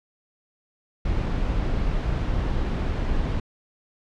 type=noise; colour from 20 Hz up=brown; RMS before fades=-24 dBFS; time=1.05-3.4 s; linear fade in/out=5 ms; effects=low-pass 4000 Hz 12 dB/octave